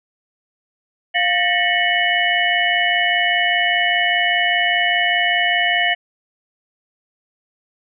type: tone cluster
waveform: sine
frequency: 701 / 1793 / 1898 / 2201 / 2960 Hz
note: F5 / A6 / A#6 / C#7 / F#7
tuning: +6 / +32 / +31 / -13 / 0 cents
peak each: -21 dBFS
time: 1.14-5.95 s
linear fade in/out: 20 ms
effects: none